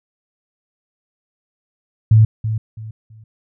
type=tone with echo; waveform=sine; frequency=109.8 Hz; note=A2; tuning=3 cents flat; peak=-6 dBFS; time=2.11-2.25 s; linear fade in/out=5 ms; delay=330 ms; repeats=3; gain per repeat=-11 dB; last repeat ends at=3.24 s; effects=none